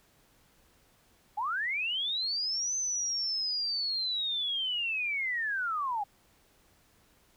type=linear two-way sweep; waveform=sine; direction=up then down; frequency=784 to 6200 to 784 Hz; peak=-29 dBFS; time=1.37-6.04 s; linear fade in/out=10 ms; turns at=2.76 s; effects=pink hiss -65 dBFS RMS until 7.36 s